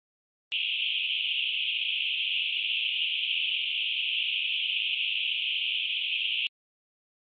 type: band-pass noise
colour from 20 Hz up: white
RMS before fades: -29 dBFS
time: 0.52-6.47 s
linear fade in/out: 0 ms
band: 2500 to 3300 Hz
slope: 96 dB/octave
effects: MP3 32 kbps